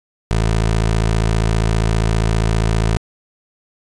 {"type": "tone", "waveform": "20% pulse", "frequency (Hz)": 55, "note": "A1", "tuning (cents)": 0, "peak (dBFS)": -9, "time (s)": [0.31, 2.97], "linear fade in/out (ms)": 0, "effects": ["resampled to 22050 Hz"]}